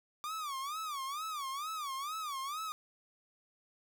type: tone with vibrato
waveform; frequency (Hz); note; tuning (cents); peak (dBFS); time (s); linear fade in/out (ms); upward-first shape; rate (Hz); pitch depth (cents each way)
45% pulse; 1174.7; D6; 0; -37; 0.24-2.72; 0; sine; 2.2; 180
effects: none